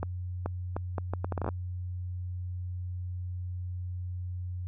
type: accelerating click train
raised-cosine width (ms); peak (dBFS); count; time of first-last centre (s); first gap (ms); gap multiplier
1; -18; 13; 0.03-1.488; 430; 0.71
effects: added 90 Hz sine -33 dBFS peak until 4.67 s